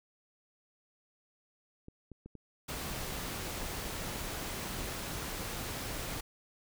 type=clicks; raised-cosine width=3 ms; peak=-34 dBFS; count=11; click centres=1.884 / 2.117 / 2.26 / 2.353 / 2.912 / 3.015 / 3.126 / 3.177 / 4.004 / 4.159 / 5.118 s
type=noise; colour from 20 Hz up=pink; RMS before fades=-39 dBFS; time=2.68-6.21 s; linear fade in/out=10 ms
effects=none